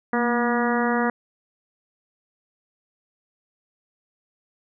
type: harmonic tone with a mistuned harmonic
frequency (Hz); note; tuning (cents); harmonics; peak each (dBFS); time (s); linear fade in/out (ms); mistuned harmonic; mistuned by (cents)
240; B3; -49; 1 / 2 / 3 / 4 / 5 / 6 / 7 / 8; -23 / -26 / -28 / -29 / -30 / -31 / -31 / -32; 0.13-1.1; 2; 1; -40
effects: none